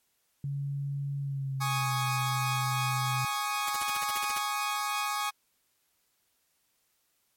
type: tone with pitch glide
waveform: sine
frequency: 140.4 to 128.01 Hz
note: C#3 to C3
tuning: +22 to -37 cents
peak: -30 dBFS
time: 0.44-3.25 s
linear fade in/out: 2 ms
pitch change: -159 cents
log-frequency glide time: 1.2-1.96 s
type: chord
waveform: sawtooth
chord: Ab suspended fourth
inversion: none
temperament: equal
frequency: 830.6 / 1108.7 / 1244.5 Hz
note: Ab5 / Db6 / Eb6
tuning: 0 / 0 / 0 cents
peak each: -30 dBFS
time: 1.6-5.31 s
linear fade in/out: 20 ms
type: noise bursts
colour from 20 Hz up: white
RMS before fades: -35 dBFS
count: 11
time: 3.67-4.386 s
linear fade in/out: 5 ms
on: 26 ms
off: 43 ms
effects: white hiss -73 dBFS RMS until 7.36 s + MP3 64 kbps